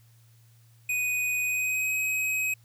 square tone with pitch glide, 2489 to 2534 Hz, D#7 to D#7, 0 to +31 cents, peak -26 dBFS, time 0.89-2.54 s, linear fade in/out 5 ms, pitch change +31 cents, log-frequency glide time 1.43-1.93 s, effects added 115 Hz sine -55 dBFS peak until 2.64 s + white hiss -65 dBFS RMS until 2.64 s

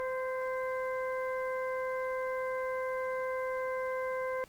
harmonic tone with a mistuned harmonic, 516 Hz, C5, 24 cents flat, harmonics 1 / 2 / 3 / 4, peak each -33 / -39 / -43 / -45 dBFS, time 0-4.44 s, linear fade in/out 0 ms, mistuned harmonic 3, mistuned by +26 cents, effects pink hiss -60 dBFS RMS until 4.48 s + Opus 24 kbps

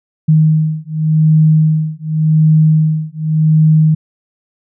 sine beating tone pair, 155.9 / 156.78 Hz, D#3 / D#3, +4 / +13 cents, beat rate 0.88 Hz, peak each -11 dBFS, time 0.28-3.95 s, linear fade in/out 10 ms, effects none

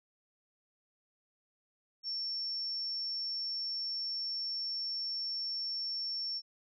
sine tone, 5440 Hz, F8, 46 cents flat, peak -34 dBFS, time 2.03-6.42 s, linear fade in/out 50 ms, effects none

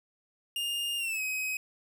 45% pulse tone with pitch glide, 2824 to 2530 Hz, F7 to D#7, +19 to +28 cents, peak -30 dBFS, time 0.56-1.57 s, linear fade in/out 2 ms, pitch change -191 cents, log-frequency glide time 0.97-1.22 s, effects none

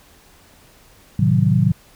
sine chord, A diminished seventh, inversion none, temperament equal, 110 / 130.81 / 155.56 / 185 Hz, A2 / C3 / Eb3 / Gb3, 0 / 0 / 0 / 0 cents, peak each -18 dBFS, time 1.19-1.72 s, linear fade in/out 5 ms, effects pink hiss -50 dBFS RMS until 1.95 s

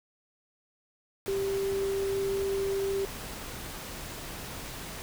sine tone in noise, 392 Hz, G4, in tune, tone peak -27 dBFS, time 1.28-3.05 s, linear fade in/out 0 ms, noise pink, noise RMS -40 dBFS, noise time 1.26-5.02 s, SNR +10 dB, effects none

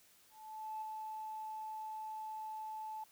sine tone with ADSR envelope, 870 Hz, A5, 20 cents flat, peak -38 dBFS, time 0.3-3.04 s, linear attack 520 ms, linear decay 4 ms, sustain -3 dB, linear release 5 ms, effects tanh soft clip ceiling -35 dBFS + white hiss -66 dBFS RMS until 3.11 s

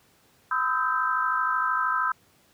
sine tone cluster, 1011 / 1267 / 1320 / 1564 Hz, B5 / D#6 / E6 / G6, +40 / +31 / +2 / -4 cents, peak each -28 dBFS, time 0.51-2.12 s, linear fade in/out 5 ms, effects pink hiss -61 dBFS RMS until 2.53 s + high-pass 80 Hz 12 dB/octave

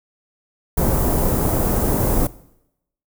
pink band-stop noise, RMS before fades -18 dBFS, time 0.77-2.27 s, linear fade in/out 5 ms, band 730 to 14000 Hz, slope 12 dB/octave, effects noise-tail reverb RT60 0.8 s tail -19 dB re dry

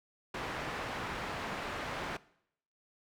white low-pass noise, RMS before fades -39 dBFS, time 0.34-2.17 s, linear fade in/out 5 ms, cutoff 1700 Hz, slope 12 dB/octave, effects noise-tail reverb RT60 0.7 s tail -20 dB re dry

